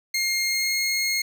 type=tone with pitch glide; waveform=20% pulse; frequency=2130 to 2149 Hz; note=C7 to C7; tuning=+30 to +46 cents; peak=-17 dBFS; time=0.14-1.22 s; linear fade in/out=5 ms; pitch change=+16 cents; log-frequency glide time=0.45-0.78 s; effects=none